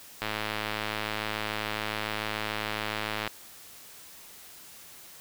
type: click train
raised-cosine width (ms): 0.3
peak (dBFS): -14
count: 328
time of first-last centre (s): 0.22-3.276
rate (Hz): 107
effects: white hiss -49 dBFS RMS until 5.2 s